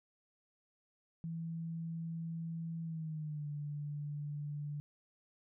sine tone with pitch glide, 164.81 to 146.83 Hz, E3 to D3, 0 to 0 cents, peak -38 dBFS, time 1.24-4.8 s, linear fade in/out 0 ms, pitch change -200 cents, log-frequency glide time 2.83-3.47 s, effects none

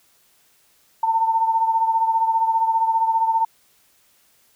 sine beating tone pair, 900 / 915 Hz, A5 / A#5, +39 / -32 cents, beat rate 15 Hz, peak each -17 / -24 dBFS, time 1.03-3.45 s, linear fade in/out 5 ms, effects white hiss -59 dBFS RMS until 4.55 s

